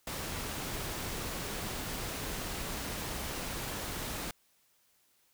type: noise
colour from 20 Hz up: pink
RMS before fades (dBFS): -38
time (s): 0.07-4.31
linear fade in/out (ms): 2
effects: white hiss -70 dBFS RMS until 5.33 s

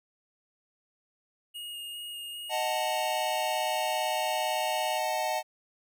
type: tone with vibrato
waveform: square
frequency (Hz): 2856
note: F7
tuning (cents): +38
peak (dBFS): -38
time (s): 1.54-4.99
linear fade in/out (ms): 20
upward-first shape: square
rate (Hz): 2.5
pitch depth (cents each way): 8
type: chord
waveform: square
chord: D# diminished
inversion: none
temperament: equal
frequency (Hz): 622.3 / 740 / 880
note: D#5 / F#5 / A5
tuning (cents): 0 / 0 / 0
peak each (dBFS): -33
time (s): 2.49-5.43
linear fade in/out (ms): 50
effects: none

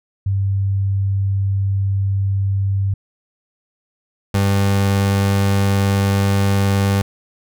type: tone pair in turn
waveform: sine / 30% pulse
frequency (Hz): 98 / 98.91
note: G2 / G2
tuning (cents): 0 / +16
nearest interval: unison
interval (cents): 16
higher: second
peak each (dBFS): -15 / -11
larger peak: second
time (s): 0.26-2.94 / 4.34-7.02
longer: neither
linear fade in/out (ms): 5
effects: none

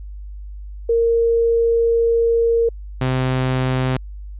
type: tone pair in turn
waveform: sine / sawtooth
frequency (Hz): 462.9 / 129.37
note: A#4 / C3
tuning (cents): -12 / -19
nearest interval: octave + minor seventh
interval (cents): 2207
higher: first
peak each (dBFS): -13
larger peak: neither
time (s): 0.89-2.69 / 3.01-3.97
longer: first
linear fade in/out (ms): 5
effects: added 50 Hz sine -30 dBFS peak until 4.39 s + resampled to 8000 Hz

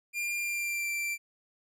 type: tone with pitch glide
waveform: 45% pulse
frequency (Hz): 2398 to 2351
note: D7 to D7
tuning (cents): +36 to +1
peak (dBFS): -30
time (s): 0.13-1.18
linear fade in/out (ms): 50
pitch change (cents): -35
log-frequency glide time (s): 0.36-0.9
effects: none

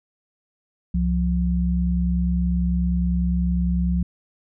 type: tone pair together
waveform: sine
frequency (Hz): 66.2 / 176.73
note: C2 / F3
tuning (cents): +21 / +21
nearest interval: octave + perfect fourth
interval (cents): 1700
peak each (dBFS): -21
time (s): 0.94-4.03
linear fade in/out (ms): 5
effects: none

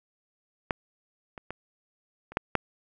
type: clicks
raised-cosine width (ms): 0.5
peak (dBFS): -11 / -25 / -20 / -29 / -9 / -7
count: 6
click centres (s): 0.708 / 1.378 / 1.506 / 2.32 / 2.371 / 2.553
effects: none

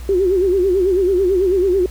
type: tone with vibrato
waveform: sine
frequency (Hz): 374.5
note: F#4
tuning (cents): +21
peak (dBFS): -12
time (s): 0.09-1.86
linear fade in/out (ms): 2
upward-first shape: sine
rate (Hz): 9.1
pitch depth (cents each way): 110
effects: added 60 Hz sine -28 dBFS peak until 1.9 s + pink hiss -42 dBFS RMS until 1.9 s

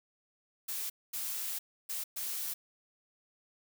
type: noise bursts at uneven times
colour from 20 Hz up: blue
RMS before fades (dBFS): -37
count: 4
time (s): 0.68-0.9 / 1.13-1.59 / 1.89-2.04 / 2.16-2.54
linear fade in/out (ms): 10
effects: none

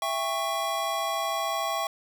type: chord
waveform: square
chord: C# diminished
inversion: first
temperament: just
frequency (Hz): 665.2 / 798.3 / 1108.7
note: E5 / G5 / C#6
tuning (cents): +16 / +31 / 0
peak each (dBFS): -32 / -33 / -31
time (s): 0.02-1.87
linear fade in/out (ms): 2
effects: none

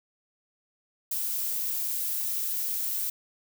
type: noise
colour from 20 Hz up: violet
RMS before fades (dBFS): -30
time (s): 1.11-3.1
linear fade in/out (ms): 5
effects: none

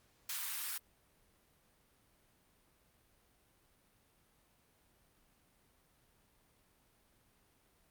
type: high-pass noise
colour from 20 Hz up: white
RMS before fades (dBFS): -40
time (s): 0.29-0.78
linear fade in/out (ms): 5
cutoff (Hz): 1000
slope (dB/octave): 24
effects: pink hiss -71 dBFS RMS until 7.9 s + Opus 48 kbps

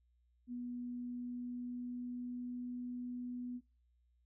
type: tone with pitch glide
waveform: sine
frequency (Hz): 244.2 to 246.3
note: B3 to B3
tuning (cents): -19 to -5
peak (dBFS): -40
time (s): 0.47-3.61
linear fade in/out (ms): 50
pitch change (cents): +14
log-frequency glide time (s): 0.7-2.69
effects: noise-tail reverb RT60 0.3 s tail -20 dB re dry + added 60 Hz sine -70 dBFS peak until 4.25 s

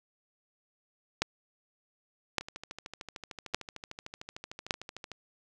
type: two click trains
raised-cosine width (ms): 0.2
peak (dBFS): -24 / -9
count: 37 / 4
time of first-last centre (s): 2.41-5.117 / 1.22-4.708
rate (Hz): 13.3 / 0.86
effects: none

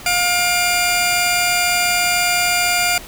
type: tone pair together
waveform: 15% pulse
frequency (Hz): 710 / 2388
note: F5 / D7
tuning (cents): +28 / +28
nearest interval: octave + major sixth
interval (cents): 2100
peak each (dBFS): -11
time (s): 0.06-2.98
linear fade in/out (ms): 2
effects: pink hiss -36 dBFS RMS until 3.07 s

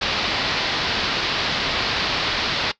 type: low-pass noise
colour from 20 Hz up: white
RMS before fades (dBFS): -23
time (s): 0.01-2.72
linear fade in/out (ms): 10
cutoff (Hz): 4800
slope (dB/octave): 48
effects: noise-tail reverb RT60 0.1 s tail -18 dB re dry

